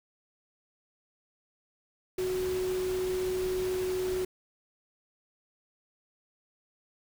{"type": "tone in noise", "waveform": "sine", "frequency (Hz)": 370, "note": "F#4", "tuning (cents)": 0, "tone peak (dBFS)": -28, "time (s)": [2.18, 4.25], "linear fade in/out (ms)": 5, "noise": "pink", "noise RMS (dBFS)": -41, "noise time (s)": [2.18, 4.25], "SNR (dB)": 10, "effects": []}